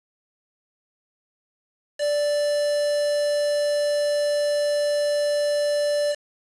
triangle tone with quantisation, 586 Hz, D5, 4 cents flat, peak -18 dBFS, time 1.98-6.16 s, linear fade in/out 50 ms, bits 5, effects resampled to 22050 Hz

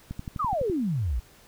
click train, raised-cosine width 5 ms, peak -21 dBFS, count 8, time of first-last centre 0.11-0.698 s, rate 11.9 Hz
sine exponential sweep, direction down, 1318.5 to 51.91 Hz, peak -24 dBFS, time 0.39-1.2 s, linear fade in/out 10 ms
effects pink hiss -55 dBFS RMS until 1.47 s

